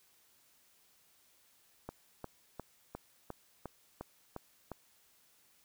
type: click train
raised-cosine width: 1 ms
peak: -27 dBFS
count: 9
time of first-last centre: 1.89-4.717 s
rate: 2.83 Hz
effects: white hiss -68 dBFS RMS until 5.64 s